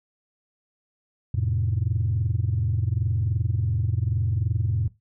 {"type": "chord", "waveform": "sine", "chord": "F major", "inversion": "none", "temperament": "equal", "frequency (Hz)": [87.31, 110, 130.81], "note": ["F2", "A2", "C3"], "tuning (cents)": [0, 0, 0], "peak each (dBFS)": [-25, -23, -28], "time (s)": [1.34, 4.88], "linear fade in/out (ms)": 5, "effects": ["noise-tail reverb RT60 0.2 s tail -17 dB re dry", "tanh soft clip ceiling -15 dBFS"]}